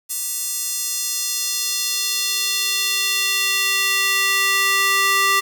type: tone with high-pass filter sweep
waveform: square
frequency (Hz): 392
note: G4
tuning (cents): 0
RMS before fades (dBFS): -20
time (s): 0.09-5.41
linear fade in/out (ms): 20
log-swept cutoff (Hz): 8300 to 1400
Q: 1.3
effects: 7-bit